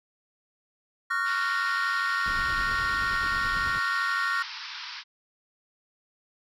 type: chord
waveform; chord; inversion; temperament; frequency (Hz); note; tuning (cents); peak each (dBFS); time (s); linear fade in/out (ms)
triangle; Gb major seventh; second; just; 1110 / 1387.5 / 1480 / 1850; Db6 / F6 / Gb6 / Bb6; +2 / -12 / 0 / -14; -30 / -27 / -31 / -28; 1.1-4.43; 10
type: band-pass noise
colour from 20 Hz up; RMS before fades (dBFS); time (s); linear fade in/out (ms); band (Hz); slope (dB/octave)
white; -39; 1.24-5.04; 50; 890 to 5400; 96
type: noise with tremolo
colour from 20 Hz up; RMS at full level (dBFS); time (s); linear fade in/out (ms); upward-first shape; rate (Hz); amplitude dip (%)
brown; -36; 2.26-3.79; 0; triangle; 9.4; 55
effects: none